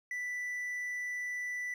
triangle tone, 1977 Hz, B6, 1 cent sharp, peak -33 dBFS, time 0.11-1.74 s, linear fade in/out 2 ms, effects none

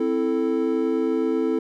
triangle chord, A minor, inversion first, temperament equal, 261.6 / 329.6 / 440 Hz, C4 / E4 / A4, 0 / 0 / 0 cents, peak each -23 / -22 / -22 dBFS, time 0-1.59 s, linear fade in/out 5 ms, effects none

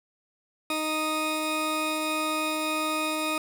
20% pulse tone pair together, 310.7 / 1244.5 Hz, D#4 / D#6, -2 / 0 cents, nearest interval 2 octaves, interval 2402 cents, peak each -24 dBFS, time 0.7-3.38 s, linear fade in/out 2 ms, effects none

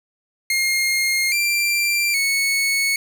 sawtooth tone with pitch steps, 2133 / 2364 / 2207 Hz, C7 / D7 / C#7, +33 / +11 / -8 cents, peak -14 dBFS, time 0.5-2.96 s, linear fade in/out 2 ms, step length 820 ms, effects none

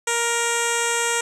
10% pulse tone with low-pass filter, 468.7 Hz, A#4, 9 cents sharp, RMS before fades -22 dBFS, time 0.07-1.21 s, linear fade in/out 5 ms, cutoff 8600 Hz, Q 5.1, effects none

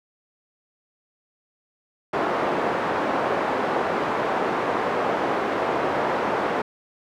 pink band-pass noise, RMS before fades -24 dBFS, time 2.13-6.62 s, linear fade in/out 5 ms, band 380 to 1200 Hz, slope 12 dB/octave, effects none

